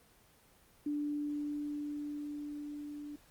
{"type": "tone with level ramp", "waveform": "sine", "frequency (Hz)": 293.7, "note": "D4", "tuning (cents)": 0, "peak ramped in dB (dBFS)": [-32, -42], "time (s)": [0.86, 3.16], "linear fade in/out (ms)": 5, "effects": ["pink hiss -64 dBFS RMS until 3.3 s", "Opus 24 kbps"]}